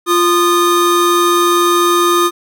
square tone pair together, 349.2 / 1228 Hz, F4 / D#6, 0 / -23 cents, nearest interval octave + minor seventh, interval 2177 cents, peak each -13 dBFS, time 0.06-2.31 s, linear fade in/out 50 ms, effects none

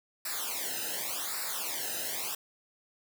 white noise with flanger, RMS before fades -35 dBFS, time 0.25-2.35 s, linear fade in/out 5 ms, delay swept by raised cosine 0.31 to 0.9 ms, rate 0.88 Hz, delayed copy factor -0.95, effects none

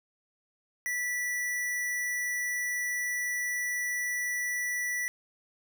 square tone, 1961 Hz, B6, 13 cents flat, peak -30 dBFS, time 0.86-5.08 s, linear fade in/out 0 ms, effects none

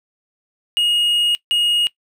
triangle tone pair in turn, 2871 / 2871 Hz, F7 / F7, +47 / +47 cents, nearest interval unison, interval 0 cents, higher neither, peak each -12 dBFS, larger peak neither, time 0.77-1.35 / 1.51-1.87 s, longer first, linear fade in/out 0 ms, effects noise-tail reverb RT60 0.1 s tail -20 dB re dry

